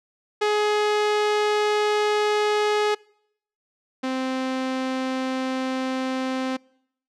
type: tone pair in turn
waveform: sawtooth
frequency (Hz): 420.1 / 260.6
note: G#4 / C4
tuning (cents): +20 / -7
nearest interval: minor sixth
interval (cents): 827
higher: first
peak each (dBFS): -15 / -20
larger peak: first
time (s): 0.41-2.95 / 4.03-6.57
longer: neither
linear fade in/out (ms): 10
effects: noise-tail reverb RT60 0.7 s tail -25 dB re dry + low-pass 5000 Hz 12 dB/octave